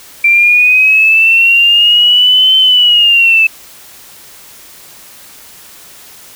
sine linear two-way sweep, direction up then down, 2349 to 3081 to 2613 Hz, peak -4 dBFS, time 0.24-3.47 s, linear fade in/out 5 ms, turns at 2.57 s, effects white hiss -36 dBFS RMS until 6.35 s

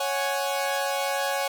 sawtooth chord, C# suspended fourth, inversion none, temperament equal, 554.4 / 740 / 830.6 Hz, C#5 / F#5 / G#5, 0 / 0 / 0 cents, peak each -24 / -27 / -26 dBFS, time 0-1.48 s, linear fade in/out 5 ms, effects none

